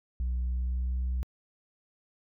sine tone with pitch glide, 61.74 to 62.89 Hz, B1 to B1, 0 to +32 cents, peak -25 dBFS, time 0.2-1.23 s, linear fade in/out 0 ms, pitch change +32 cents, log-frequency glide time 0.41-0.97 s, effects tanh soft clip ceiling -26 dBFS

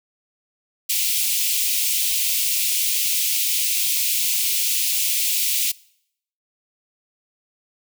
white high-pass noise, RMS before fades -21 dBFS, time 0.89-5.72 s, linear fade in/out 10 ms, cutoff 2300 Hz, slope 48 dB/octave, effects noise-tail reverb RT60 0.7 s tail -23 dB re dry

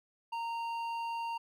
sine tone with hard clipping, 925 Hz, A#5, 14 cents flat, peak -36 dBFS, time 0.32-1.38 s, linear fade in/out 10 ms, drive 8 dB, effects none

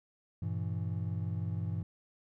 triangle chord, E diminished, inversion first, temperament just, 98.89 / 118.67 / 164.81 Hz, G2 / Bb2 / E3, +16 / +31 / 0 cents, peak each -33 / -37 / -36 dBFS, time 0.42-1.83 s, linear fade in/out 5 ms, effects none

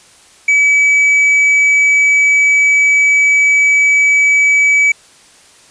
triangle tone with hard clipping, 2287 Hz, D7, 47 cents flat, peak -8 dBFS, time 0.48-4.92 s, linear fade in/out 5 ms, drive 6 dB, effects white hiss -44 dBFS RMS until 5.7 s + resampled to 22050 Hz

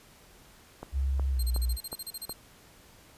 click train, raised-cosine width 1 ms, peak -24 dBFS, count 5, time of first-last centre 0.83-2.295 s, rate 2.73 Hz
sine tone with pitch glide, 67.5 to 60.48 Hz, C#2 to B1, -45 to -36 cents, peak -25 dBFS, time 0.92-1.78 s, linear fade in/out 50 ms, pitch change -191 cents, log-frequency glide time 1.31-1.43 s
5% pulse tone bursts, 4186 Hz, C8, in tune, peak -28 dBFS, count 13, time 1.39-2.33 s, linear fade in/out 5 ms, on 40 ms, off 35 ms
effects pink hiss -56 dBFS RMS until 3.17 s + resampled to 32000 Hz

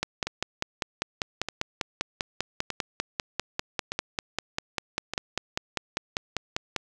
two click trains, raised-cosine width 0.2 ms, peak -9 / -13 dBFS, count 35 / 5, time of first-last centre 0.03-6.763 / 0.27-5.136 s, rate 5.05 / 0.822 Hz, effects none

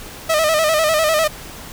sawtooth tone with vibrato, 628 Hz, D#5, 16 cents sharp, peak -10 dBFS, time 0.29-1.28 s, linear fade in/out 10 ms, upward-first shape square, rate 10 Hz, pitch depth 59 cents each way, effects pink hiss -35 dBFS RMS until 1.72 s

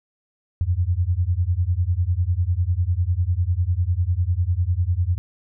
sine beating tone pair, 83.8 / 93.8 Hz, E2 / F#2, +29 / +24 cents, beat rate 10 Hz, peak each -21 dBFS, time 0.61-5.18 s, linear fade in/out 0 ms, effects none

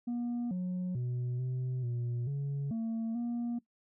sine tone with pitch steps, 239.8 / 181.7 / 123.5 / 127.5 / 120.3 / 140.6 / 226.1 / 237.6 Hz, A#3 / F#3 / B2 / C3 / B2 / C#3 / A3 / A#3, +49 / -31 / 0 / -44 / -45 / +25 / +47 / +33 cents, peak -29 dBFS, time 0.07-3.59 s, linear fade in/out 10 ms, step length 440 ms, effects noise-tail reverb RT60 0.1 s tail -19 dB re dry + tanh soft clip ceiling -31 dBFS

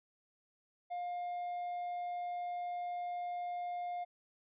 triangle tone, 708 Hz, F5, 23 cents sharp, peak -35 dBFS, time 0.9-4.05 s, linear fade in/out 20 ms, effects resampled to 8000 Hz

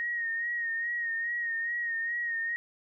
sine tone with vibrato, 1867 Hz, A#6, 2 cents sharp, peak -29 dBFS, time 0-2.56 s, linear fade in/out 0 ms, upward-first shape sine, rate 2.4 Hz, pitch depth 41 cents each way, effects none

